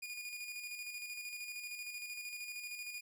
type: tone with tremolo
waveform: sawtooth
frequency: 2441 Hz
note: D#7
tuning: 34 cents flat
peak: -38 dBFS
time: 0.02-3.01 s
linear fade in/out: 10 ms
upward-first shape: square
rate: 13 Hz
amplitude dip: 40%
effects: none